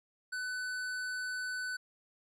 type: tone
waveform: square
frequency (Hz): 1500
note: F#6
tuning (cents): +23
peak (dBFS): -36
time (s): 0.32-1.77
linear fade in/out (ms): 10
effects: low-pass 10000 Hz 12 dB/octave